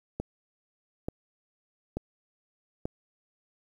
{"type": "click train", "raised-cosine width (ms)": 2, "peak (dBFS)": -18, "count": 4, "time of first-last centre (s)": [0.2, 2.855], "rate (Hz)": 1.13, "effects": ["9-bit"]}